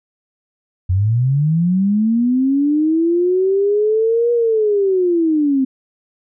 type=linear two-way sweep; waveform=sine; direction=up then down; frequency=87.2 to 479.1 to 258.9 Hz; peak=-12 dBFS; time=0.89-5.65 s; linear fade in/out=10 ms; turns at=4.32 s; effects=none